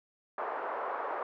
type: band-pass noise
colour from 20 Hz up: white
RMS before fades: -36 dBFS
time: 0.38-1.23 s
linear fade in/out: 2 ms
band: 450 to 1200 Hz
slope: 24 dB/octave
effects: none